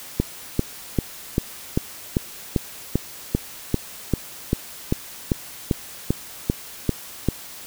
click train, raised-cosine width 3 ms, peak -5 dBFS, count 19, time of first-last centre 0.2-7.287 s, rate 2.54 Hz, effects white hiss -39 dBFS RMS until 7.66 s

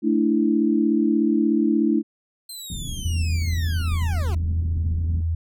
sine chord, A suspended fourth, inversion none, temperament just, 220 / 293.3 / 330 Hz, A3 / D4 / E4, 0 / -2 / +2 cents, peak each -21 dBFS, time 0.02-2.03 s, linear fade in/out 50 ms
20% pulse linear sweep, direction down, 4165 to 315.8 Hz, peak -28 dBFS, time 2.49-4.35 s, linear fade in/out 5 ms
pink low-pass noise, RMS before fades -32 dBFS, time 2.7-5.22 s, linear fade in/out 2 ms, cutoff 230 Hz, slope 24 dB/octave
sine tone, 82.41 Hz, E2, in tune, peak -20 dBFS, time 3.05-5.35 s, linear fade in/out 5 ms
effects none

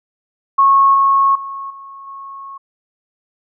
sine tone with level steps, 1096 Hz, C#6, 20 cents flat, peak -7 / -9 / -24 / -32 / -29 dBFS, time 0.58-2.58 s, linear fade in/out 10 ms, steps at 0.94 / 1.35 / 1.7 / 2.07 s, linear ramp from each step 5 ms, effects none

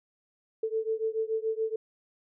sine beating tone pair, 440 / 447 Hz, A4 / A4, 0 / +27 cents, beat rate 7 Hz, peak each -30 / -31 dBFS, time 0.63-1.76 s, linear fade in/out 5 ms, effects none

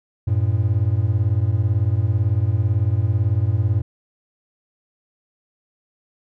triangle beating tone pair, 94.6 / 112.6 Hz, F#2 / A2, +39 / +40 cents, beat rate 18 Hz, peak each -17 / -17 dBFS, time 0.27-3.82 s, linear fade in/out 10 ms, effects none

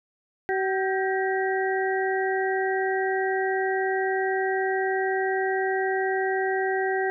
harmonic tone with a mistuned harmonic, 380.9 Hz, G4, 50 cents flat, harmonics 1 / 2 / 4 / 5, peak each -25 / -28 / -31 / -32 dBFS, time 0.49-7.1 s, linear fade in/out 0 ms, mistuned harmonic 4, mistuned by +64 cents, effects none

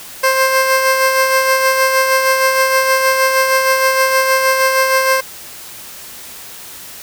15% pulse tone with tremolo, 527 Hz, C5, 12 cents sharp, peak -3 dBFS, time 0.23-5.21 s, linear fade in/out 10 ms, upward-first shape sine, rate 6.4 Hz, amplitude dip 40%, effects white hiss -33 dBFS RMS until 7.02 s

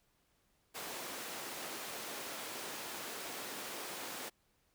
pink high-pass noise, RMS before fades -44 dBFS, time 0.74-4.3 s, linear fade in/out 20 ms, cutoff 340 Hz, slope 12 dB/octave, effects pink hiss -75 dBFS RMS until 4.74 s

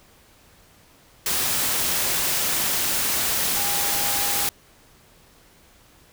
sine tone in noise, 809 Hz, G#5, 46 cents flat, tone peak -32 dBFS, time 3.56-4.48 s, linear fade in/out 2 ms, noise white, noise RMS -23 dBFS, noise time 1.26-4.49 s, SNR -12 dB, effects pink hiss -54 dBFS RMS until 6.12 s

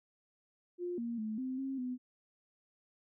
sine tone with pitch steps, 353.6 / 234.5 / 217 / 258.8 / 268.3 / 251.2 Hz, F4 / A#3 / A3 / C4 / C4 / B3, +22 / +11 / -24 / -19 / +44 / +30 cents, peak -35 dBFS, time 0.78-1.98 s, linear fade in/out 50 ms, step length 200 ms, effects none

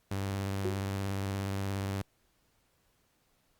sawtooth tone with vibrato, 98 Hz, G2, in tune, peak -28 dBFS, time 0.11-2.02 s, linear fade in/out 5 ms, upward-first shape square, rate 17 Hz, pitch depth 23 cents each way
sine tone with exponential decay, 370 Hz, F#4, in tune, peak -27 dBFS, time 0.65-0.87 s, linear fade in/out 1 ms, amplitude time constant 46 ms
effects pink hiss -72 dBFS RMS until 3.59 s + Opus 48 kbps

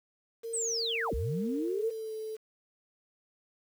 sine tone with pitch glide, 457.9 to 436.7 Hz, A#4 to A4, -31 to -13 cents, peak -35 dBFS, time 0.43-2.37 s, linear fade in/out 20 ms, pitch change -82 cents, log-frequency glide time 1.61-2.14 s
sine linear two-way sweep, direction down then up, 8460 to 49.76 to 475.1 Hz, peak -30 dBFS, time 0.53-1.91 s, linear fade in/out 10 ms, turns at 1.14 s
effects 9-bit

